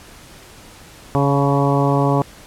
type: harmonic tone with a mistuned harmonic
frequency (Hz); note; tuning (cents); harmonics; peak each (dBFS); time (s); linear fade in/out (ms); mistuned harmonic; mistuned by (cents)
140; C#3; +18; 1 / 2 / 3 / 4 / 5 / 6 / 7 / 8; -17 / -20 / -22 / -23 / -24 / -25 / -25 / -26; 1.15-2.22; 0; 6; +32
effects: pink hiss -42 dBFS RMS until 2.46 s + low-pass 12000 Hz 12 dB/octave